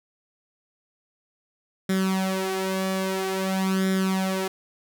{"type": "tone with flanger", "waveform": "sawtooth", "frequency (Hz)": 190, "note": "F#3", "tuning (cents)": 46, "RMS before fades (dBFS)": -25, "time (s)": [1.89, 4.48], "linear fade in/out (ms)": 5, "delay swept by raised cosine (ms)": [0.55, 3.55], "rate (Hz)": 0.5, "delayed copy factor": 0.75, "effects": []}